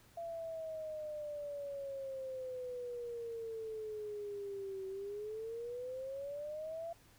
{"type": "exponential two-way sweep", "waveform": "sine", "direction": "down then up", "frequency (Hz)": [680, 380.9, 680], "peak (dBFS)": -40, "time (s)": [0.17, 6.93], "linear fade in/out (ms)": 5, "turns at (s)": 4.87, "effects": ["added 108 Hz sine -69 dBFS peak until 7.18 s", "pink hiss -65 dBFS RMS until 7.18 s"]}